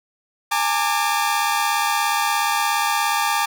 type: tone cluster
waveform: sawtooth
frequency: 823 / 900 / 1181 Hz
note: G#5 / A5 / D6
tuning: -16 / +39 / +9 cents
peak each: -19 dBFS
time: 0.51-3.46 s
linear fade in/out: 10 ms
effects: none